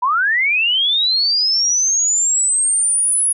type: linear sweep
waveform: sine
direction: up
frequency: 946 to 10470 Hz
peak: -13 dBFS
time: 0.02-3.33 s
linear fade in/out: 10 ms
effects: none